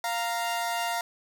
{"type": "tone pair together", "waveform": "sawtooth", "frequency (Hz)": [697, 930.4], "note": ["F5", "A#5"], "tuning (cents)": [-4, -4], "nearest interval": "perfect fourth", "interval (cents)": 500, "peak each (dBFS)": [-26, -27], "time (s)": [0.04, 1.01], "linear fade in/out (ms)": 2, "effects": []}